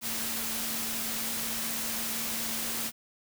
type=tone in noise; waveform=sine; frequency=226.4 Hz; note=A3; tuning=50 cents sharp; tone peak=-42 dBFS; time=0.01-2.92 s; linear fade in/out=50 ms; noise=white; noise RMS=-33 dBFS; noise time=0.01-2.92 s; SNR=-12 dB; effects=none